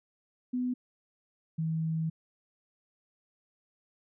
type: tone pair in turn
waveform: sine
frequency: 249.9 / 160.84 Hz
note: B3 / E3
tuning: +21 / -42 cents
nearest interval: minor sixth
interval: 763 cents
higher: first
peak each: -28 dBFS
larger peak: neither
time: 0.53-0.74 / 1.58-2.1 s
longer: second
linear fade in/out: 10 ms
effects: none